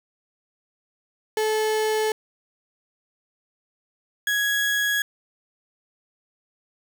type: tone pair in turn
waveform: 35% pulse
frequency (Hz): 433.4 / 1664.9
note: A4 / G#6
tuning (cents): -26 / +4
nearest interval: octave + major seventh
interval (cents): 2330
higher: second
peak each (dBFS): -19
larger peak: neither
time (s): 1.37-2.12 / 4.27-5.02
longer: neither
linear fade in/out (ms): 2
effects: none